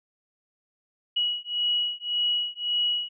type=beating tone pair; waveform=sine; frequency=2915 / 2916.8 Hz; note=F#7 / F#7; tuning=-26 / -25 cents; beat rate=1.8 Hz; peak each=-27 dBFS; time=1.16-3.09 s; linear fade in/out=10 ms; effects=none